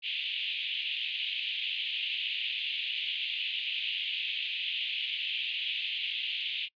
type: band-pass noise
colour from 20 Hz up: pink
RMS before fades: -34 dBFS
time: 0.02-6.69 s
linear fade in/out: 50 ms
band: 2600 to 3400 Hz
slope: 48 dB/octave
effects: noise-tail reverb RT60 0.1 s tail -26 dB re dry + resampled to 11025 Hz